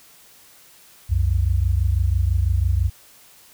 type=tone pair together; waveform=sine; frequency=64.7 / 90.74 Hz; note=C2 / F#2; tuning=-19 / -33 cents; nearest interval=tritone; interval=586 cents; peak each=-19 dBFS; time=1.09-2.9 s; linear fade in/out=20 ms; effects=white hiss -50 dBFS RMS until 3.53 s